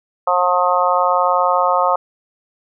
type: harmonic tone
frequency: 179.3 Hz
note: F3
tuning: 46 cents sharp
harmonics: 3 / 4 / 5 / 6 / 7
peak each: -19 / -19 / -19 / -19 / -19 dBFS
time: 0.27-1.96 s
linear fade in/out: 5 ms
effects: none